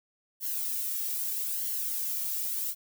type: noise with flanger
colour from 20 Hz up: violet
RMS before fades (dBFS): -32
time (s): 0.4-2.75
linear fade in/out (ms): 50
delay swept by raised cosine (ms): 0.8 to 2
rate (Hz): 0.79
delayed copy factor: -0.6
effects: none